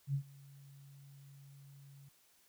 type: tone with ADSR envelope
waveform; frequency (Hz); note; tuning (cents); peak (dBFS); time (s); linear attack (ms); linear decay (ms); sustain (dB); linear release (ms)
sine; 139.2; C#3; +8; -30; 0.07-2.09; 71; 85; -24; 7
effects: white hiss -69 dBFS RMS until 2.48 s